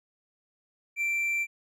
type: tone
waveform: triangle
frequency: 2349 Hz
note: D7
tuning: in tune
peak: -24 dBFS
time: 0.96-1.47 s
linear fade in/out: 50 ms
effects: none

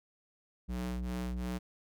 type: ring-modulated tone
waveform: square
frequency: 61.74 Hz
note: B1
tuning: in tune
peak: -32 dBFS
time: 0.68-1.59 s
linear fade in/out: 20 ms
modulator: 122 Hz
effects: none

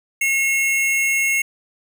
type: tone pair together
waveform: square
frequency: 2169 / 2733 Hz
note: C#7 / F7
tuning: -38 / -38 cents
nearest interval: major third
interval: 400 cents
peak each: -18 / -24 dBFS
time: 0.21-1.42 s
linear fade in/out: 5 ms
effects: none

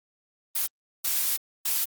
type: noise bursts at uneven times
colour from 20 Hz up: blue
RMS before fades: -26 dBFS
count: 3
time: 0.55-0.67 / 1.04-1.37 / 1.65-1.85 s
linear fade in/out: 10 ms
effects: Opus 24 kbps

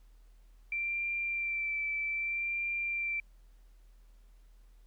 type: tone with vibrato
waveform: sine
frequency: 2349 Hz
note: D7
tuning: in tune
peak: -31 dBFS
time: 0.72-3.2 s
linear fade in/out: 2 ms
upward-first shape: sine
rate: 0.63 Hz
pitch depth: 21 cents each way
effects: added 40 Hz sine -55 dBFS peak until 4.86 s + pink hiss -73 dBFS RMS until 4.86 s

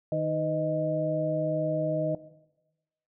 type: harmonic tone with a mistuned harmonic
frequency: 155.56 Hz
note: D#3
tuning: in tune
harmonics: 1 / 2 / 3 / 4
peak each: -31 / -35 / -36 / -27 dBFS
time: 0.12-2.15 s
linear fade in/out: 2 ms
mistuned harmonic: 3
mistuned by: +120 cents
effects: noise-tail reverb RT60 1.0 s tail -17 dB re dry

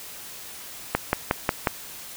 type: click train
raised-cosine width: 0.5 ms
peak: -4 dBFS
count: 5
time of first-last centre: 0.95-1.672 s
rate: 5.54 Hz
effects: white hiss -40 dBFS RMS until 2.16 s

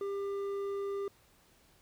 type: tone with hard clipping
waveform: sine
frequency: 398.1 Hz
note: G4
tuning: 27 cents sharp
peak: -35 dBFS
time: 0.01-1.08 s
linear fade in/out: 2 ms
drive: 6 dB
effects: pink hiss -65 dBFS RMS until 1.81 s

